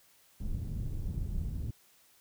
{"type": "low-pass noise", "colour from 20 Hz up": "pink", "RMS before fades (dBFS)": -35, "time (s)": [0.4, 1.71], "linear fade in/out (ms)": 5, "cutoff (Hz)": 120, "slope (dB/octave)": 12, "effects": ["white hiss -64 dBFS RMS until 2.2 s"]}